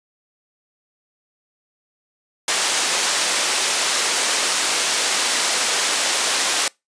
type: band-pass noise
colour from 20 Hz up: white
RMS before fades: -20 dBFS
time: 2.48-6.68 s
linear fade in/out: 2 ms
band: 380 to 8000 Hz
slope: 12 dB/octave
effects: noise-tail reverb RT60 0.2 s tail -25 dB re dry + resampled to 22050 Hz